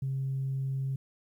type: tone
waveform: sine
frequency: 134.5 Hz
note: C3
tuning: 48 cents sharp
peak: -28 dBFS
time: 0.02-0.96 s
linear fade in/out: 5 ms
effects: tanh soft clip ceiling -25 dBFS + 11-bit